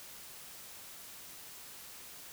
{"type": "silence", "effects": ["white hiss -50 dBFS RMS until 2.32 s"]}